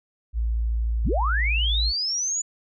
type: tone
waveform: sine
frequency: 56.7 Hz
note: A#1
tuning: 47 cents flat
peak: -21 dBFS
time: 0.33-1.93 s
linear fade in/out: 50 ms
type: linear sweep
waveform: sine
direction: up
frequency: 41.2 to 6990 Hz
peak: -23 dBFS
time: 1.04-2.42 s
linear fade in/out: 10 ms
effects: none